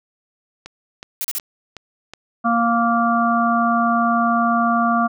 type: click train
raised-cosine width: 0.2 ms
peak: -17 dBFS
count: 5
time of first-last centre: 0.66-2.136 s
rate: 2.71 Hz
type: noise bursts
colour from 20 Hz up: blue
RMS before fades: -24 dBFS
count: 3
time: 1.21-1.384 s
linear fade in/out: 0 ms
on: 34 ms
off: 36 ms
type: harmonic tone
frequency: 233.1 Hz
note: A#3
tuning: in tune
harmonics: 1 / 3 / 5 / 6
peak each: -19 / -20 / -19 / -25 dBFS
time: 2.44-5.08 s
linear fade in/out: 20 ms
effects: none